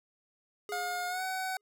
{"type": "tone with exponential decay", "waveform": "square", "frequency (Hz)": 415.3, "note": "G#4", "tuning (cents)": 0, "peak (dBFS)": -38, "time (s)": [0.69, 1.61], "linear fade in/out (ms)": 1, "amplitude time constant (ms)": 200}
{"type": "tone with pitch glide", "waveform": "25% pulse", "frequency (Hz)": [715, 752.7], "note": ["F5", "F#5"], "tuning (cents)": [41, 29], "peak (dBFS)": -29, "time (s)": [0.72, 1.57], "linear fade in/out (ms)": 2, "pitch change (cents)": 88, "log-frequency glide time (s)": [1.08, 1.23]}
{"effects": []}